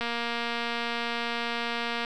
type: click train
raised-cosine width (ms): 0.3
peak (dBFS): -15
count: 480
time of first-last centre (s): 0.01-2.048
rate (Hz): 235
effects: none